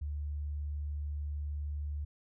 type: tone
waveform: sine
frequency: 73.42 Hz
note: D2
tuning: in tune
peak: -34 dBFS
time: 0.01-2.05 s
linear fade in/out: 10 ms
effects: none